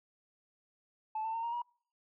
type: tone with pitch steps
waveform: sine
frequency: 871 / 891.9 / 913.2 / 935.1 / 957.5 Hz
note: A5 / A5 / A#5 / A#5 / A#5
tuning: -18 / +23 / -36 / +5 / +46 cents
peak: -32 dBFS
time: 1.15-1.62 s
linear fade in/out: 5 ms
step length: 94 ms
effects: noise-tail reverb RT60 0.5 s tail -25 dB re dry + tanh soft clip ceiling -30 dBFS